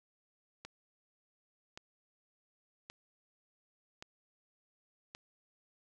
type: click train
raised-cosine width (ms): 0.2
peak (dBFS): -28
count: 5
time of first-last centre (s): 0.65-5.149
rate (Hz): 0.889
effects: none